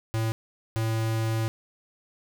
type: tone bursts at uneven times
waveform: square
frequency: 112 Hz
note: A2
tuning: 31 cents sharp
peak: -25 dBFS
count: 2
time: 0.14-0.32 / 0.76-1.48 s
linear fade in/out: 0 ms
effects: none